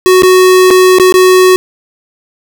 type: tone with dropouts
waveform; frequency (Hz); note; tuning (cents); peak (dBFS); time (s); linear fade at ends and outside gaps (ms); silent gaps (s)
square; 370; F#4; 0; -3; 0.06-1.56; 0; 0.222-0.233 / 0.704-0.709 / 0.985-0.998 / 1.124-1.141
effects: none